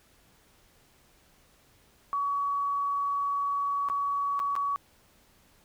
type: tone with dropouts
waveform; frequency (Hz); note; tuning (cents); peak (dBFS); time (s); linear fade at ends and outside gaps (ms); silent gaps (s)
sine; 1130; C#6; +33; -26; 2.13-4.76; 0; 3.887-3.899 / 4.393-4.4 / 4.554-4.563
effects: pink hiss -62 dBFS RMS until 5.64 s